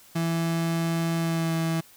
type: tone with pitch glide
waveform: 35% pulse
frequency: 166 to 163.62 Hz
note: E3 to E3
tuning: +12 to -13 cents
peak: -22 dBFS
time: 0.15-1.81 s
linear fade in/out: 10 ms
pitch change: -25 cents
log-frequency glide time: 1.18-1.54 s
effects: white hiss -53 dBFS RMS until 1.96 s